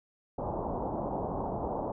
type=low-pass noise; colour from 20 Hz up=white; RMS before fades=-34 dBFS; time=0.38-1.92 s; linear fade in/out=5 ms; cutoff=940 Hz; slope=48 dB/octave; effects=none